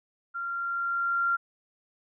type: tone with level ramp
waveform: sine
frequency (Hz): 1383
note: F6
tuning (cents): -17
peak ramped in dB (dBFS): -31 to -22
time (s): 0.34-1.37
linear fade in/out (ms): 20
effects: none